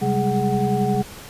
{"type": "tone cluster", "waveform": "sine", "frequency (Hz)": [132, 193.9, 205, 415.5, 746], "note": ["C3", "G3", "G#3", "G#4", "F#5"], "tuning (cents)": [16, -19, -22, 1, 14], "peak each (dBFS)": -24, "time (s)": [0.01, 1.03], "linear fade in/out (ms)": 20, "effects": ["pink hiss -39 dBFS RMS until 1.29 s", "resampled to 32000 Hz"]}